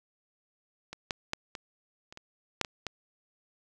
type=clicks; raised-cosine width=0.2 ms; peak=-23 / -13 / -13 / -21 / -29 / -27 / -8 / -19 / -17 dBFS; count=9; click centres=0.93 / 1.108 / 1.334 / 1.552 / 2.125 / 2.174 / 2.613 / 2.648 / 2.867 s; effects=none